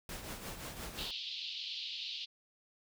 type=noise with tremolo; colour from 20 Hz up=pink; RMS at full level=-42 dBFS; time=0.09-1.11 s; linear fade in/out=2 ms; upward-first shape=triangle; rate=5.7 Hz; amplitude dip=60%
type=band-pass noise; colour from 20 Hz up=white; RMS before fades=-42 dBFS; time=0.97-2.26 s; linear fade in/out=20 ms; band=2800 to 4400 Hz; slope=48 dB/octave
effects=none